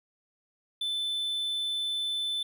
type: tone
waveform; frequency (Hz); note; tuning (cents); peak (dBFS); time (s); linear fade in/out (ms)
triangle; 3520; A7; 0; -27; 0.81-2.43; 5
effects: none